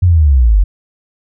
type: linear sweep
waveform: sine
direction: down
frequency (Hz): 93 to 43.95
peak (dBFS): -5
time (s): 0.02-0.64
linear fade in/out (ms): 10
effects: none